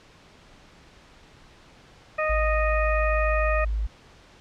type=harmonic tone; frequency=620 Hz; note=D#5; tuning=6 cents flat; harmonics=1 / 2 / 3 / 4; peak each=-25 / -28 / -30 / -31 dBFS; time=2.18-3.65 s; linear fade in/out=10 ms
type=tone; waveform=sine; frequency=53.2 Hz; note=G#1; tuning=42 cents sharp; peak=-23 dBFS; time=2.29-3.87 s; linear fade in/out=10 ms
effects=pink hiss -52 dBFS RMS until 4.4 s + low-pass 5000 Hz 12 dB/octave